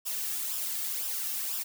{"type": "noise with flanger", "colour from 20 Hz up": "blue", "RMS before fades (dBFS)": -33, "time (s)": [0.05, 1.64], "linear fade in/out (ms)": 20, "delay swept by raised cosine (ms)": [0.46, 2.06], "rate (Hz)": 2, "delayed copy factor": -0.6, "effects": []}